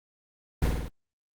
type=noise with echo; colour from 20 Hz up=brown; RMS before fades=-23 dBFS; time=0.62-0.68 s; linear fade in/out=5 ms; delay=51 ms; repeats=4; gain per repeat=-3 dB; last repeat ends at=0.884 s; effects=Opus 24 kbps